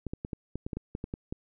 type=clicks; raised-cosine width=3 ms; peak=-21 dBFS; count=12; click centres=0.067 / 0.135 / 0.249 / 0.332 / 0.556 / 0.665 / 0.732 / 0.77 / 0.951 / 1.041 / 1.139 / 1.325 s; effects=none